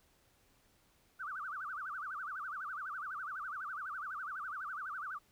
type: tone with vibrato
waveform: sine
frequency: 1335 Hz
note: E6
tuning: 22 cents sharp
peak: -39 dBFS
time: 1.19-5.19 s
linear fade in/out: 20 ms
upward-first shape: sine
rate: 12 Hz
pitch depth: 260 cents each way
effects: pink hiss -70 dBFS RMS until 5.31 s